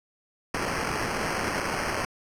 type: noise with sample-and-hold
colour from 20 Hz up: white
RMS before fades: -29 dBFS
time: 0.54-2.05 s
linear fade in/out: 2 ms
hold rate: 3675 Hz
effects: low-pass 10000 Hz 12 dB/octave